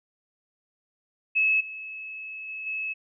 sine tone with level steps, 2589 Hz, E7, 32 cents flat, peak -19 / -35 / -33 / -28 dBFS, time 1.35-2.94 s, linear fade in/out 20 ms, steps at 1.6 / 2.48 / 2.66 s, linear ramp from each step 10 ms, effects none

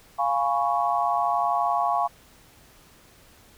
sine chord, C# dominant seventh, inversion first, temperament equal, 698.5 / 830.6 / 987.8 / 1108.7 Hz, E#5 / G#5 / B5 / C#6, 0 / 0 / 0 / 0 cents, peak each -25 / -26 / -30 / -26 dBFS, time 0.18-2.08 s, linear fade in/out 20 ms, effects pink hiss -54 dBFS RMS until 3.57 s

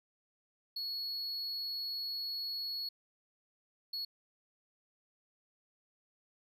triangle tone bursts at uneven times, 4361 Hz, C#8, 29 cents flat, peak -35 dBFS, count 2, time 0.76-2.89 / 3.93-4.05 s, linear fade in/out 5 ms, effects none

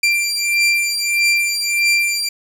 sawtooth beating tone pair, 2365 / 2366.6 Hz, D7 / D7, +12 / +13 cents, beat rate 1.6 Hz, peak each -14 dBFS, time 0.03-2.29 s, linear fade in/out 5 ms, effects low-pass 11000 Hz 12 dB/octave + 7-bit

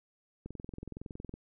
click train, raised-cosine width 3 ms, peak -29 dBFS, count 20, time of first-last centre 0.46-1.34 s, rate 21.6 Hz, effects none

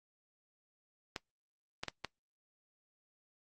clicks, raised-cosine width 0.2 ms, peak -19 dBFS, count 4, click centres 1.162 / 1.835 / 1.883 / 2.047 s, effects noise-tail reverb RT60 0.1 s tail -19 dB re dry + Opus 32 kbps

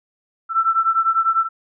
sine beating tone pair, 1332 / 1342 Hz, E6 / E6, +18 / +31 cents, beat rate 10 Hz, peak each -17 / -19 dBFS, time 0.49-1.49 s, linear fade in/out 50 ms, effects none

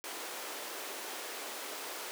pink high-pass noise, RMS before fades -42 dBFS, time 0.04-2.11 s, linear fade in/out 0 ms, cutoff 360 Hz, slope 24 dB/octave, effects none

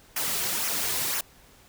white noise with flanger, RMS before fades -28 dBFS, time 0.16-1.21 s, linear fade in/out 5 ms, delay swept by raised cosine 0.23 to 3.73 ms, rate 2 Hz, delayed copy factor -0.6, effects pink hiss -55 dBFS RMS until 1.68 s

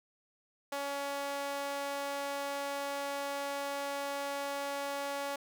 sawtooth tone with high-pass filter, 281.1 Hz, C#4, 24 cents sharp, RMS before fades -37 dBFS, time 0.72-5.36 s, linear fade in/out 5 ms, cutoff 630 Hz, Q 1.6, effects none

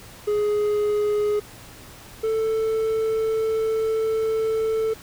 triangle tone pair in turn, 417.7 / 442.5 Hz, G#4 / A4, +10 / +10 cents, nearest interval minor second, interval 100 cents, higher second, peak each -17 / -18 dBFS, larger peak first, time 0.27-1.4 / 2.23-4.94 s, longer second, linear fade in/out 10 ms, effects added 115 Hz sine -52 dBFS peak until 5.02 s + pink hiss -44 dBFS RMS until 5.02 s

